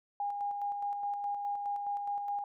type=tone with tremolo; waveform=sine; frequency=813 Hz; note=G#5; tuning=37 cents flat; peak=-31 dBFS; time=0.2-2.44 s; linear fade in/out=2 ms; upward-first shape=square; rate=4.8 Hz; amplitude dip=35%; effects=none